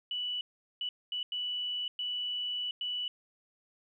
sine tone bursts at uneven times, 2960 Hz, F#7, in tune, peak -32 dBFS, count 6, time 0.11-0.41 / 0.81-0.89 / 1.12-1.23 / 1.32-1.88 / 1.99-2.71 / 2.81-3.08 s, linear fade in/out 2 ms, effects 12-bit

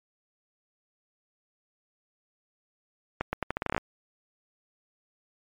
accelerating click train, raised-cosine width 0.5 ms, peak -12 dBFS, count 12, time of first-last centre 3.21-3.779 s, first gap 120 ms, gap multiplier 0.81, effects MP3 64 kbps

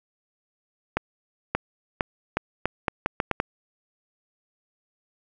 accelerating click train, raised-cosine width 0.5 ms, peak -7 dBFS, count 10, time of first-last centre 0.97-3.401 s, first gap 580 ms, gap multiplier 0.79, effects none

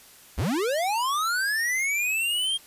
square linear sweep, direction up, 43.65 to 3234 Hz, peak -24 dBFS, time 0.37-2.58 s, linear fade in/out 20 ms, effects white hiss -51 dBFS RMS until 2.66 s + resampled to 32000 Hz

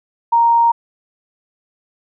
sine tone, 932.3 Hz, A#5, in tune, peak -9 dBFS, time 0.32-0.72 s, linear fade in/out 10 ms, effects none

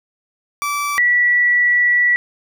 30% pulse / sine tone pair in turn, 1159 / 1949.2 Hz, D6 / B6, -23 / -23 cents, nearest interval major sixth, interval 900 cents, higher second, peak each -16 / -11 dBFS, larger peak second, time 0.62-0.98 / 0.98-2.16 s, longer second, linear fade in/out 0 ms, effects none

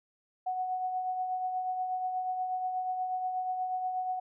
sine tone with tremolo, 740 Hz, F#5, in tune, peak -28 dBFS, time 0.46-4.2 s, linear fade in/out 10 ms, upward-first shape triangle, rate 8.3 Hz, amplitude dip 45%, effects none

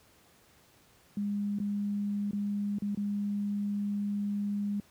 sine tone with dropouts, 203.9 Hz, G#3, 32 cents flat, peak -29 dBFS, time 1.17-4.8 s, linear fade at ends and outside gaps 2 ms, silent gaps 1.587-1.6 / 2.31-2.331 / 2.785-2.821 / 2.948-2.973 s, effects pink hiss -62 dBFS RMS until 4.9 s + high-pass 60 Hz 12 dB/octave

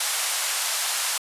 white band-pass noise, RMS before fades -26 dBFS, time 0-1.18 s, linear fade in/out 5 ms, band 650 to 11000 Hz, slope 24 dB/octave, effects resampled to 32000 Hz

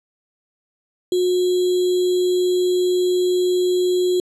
sine tone with sample-and-hold, 362.2 Hz, F#4, 37 cents flat, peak -15 dBFS, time 1.12-4.2 s, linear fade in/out 2 ms, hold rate 3675 Hz, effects low-pass 11000 Hz 12 dB/octave

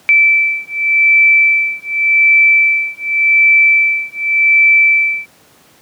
sine beating tone pair, 2324 / 2324.87 Hz, D7 / D7, -19 / -18 cents, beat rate 0.87 Hz, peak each -11 dBFS, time 0.09-5.26 s, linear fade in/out 0 ms, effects pink hiss -47 dBFS RMS until 5.81 s + high-pass 150 Hz 12 dB/octave

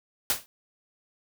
white noise with exponential decay, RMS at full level -21 dBFS, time 0.3-0.46 s, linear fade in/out 0 ms, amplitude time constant 34 ms, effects none

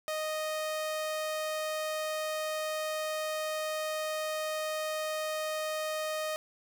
sawtooth tone, 621 Hz, D#5, 3 cents flat, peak -28 dBFS, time 0.08-6.36 s, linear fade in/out 0 ms, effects none

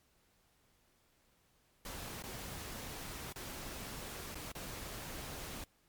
pink noise with dropouts, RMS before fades -45 dBFS, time 1.85-5.64 s, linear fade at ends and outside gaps 2 ms, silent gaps 2.224-2.237 / 3.326-3.359 / 4.346-4.354 / 4.518-4.551 s, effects pink hiss -72 dBFS RMS until 5.88 s + MP3 96 kbps

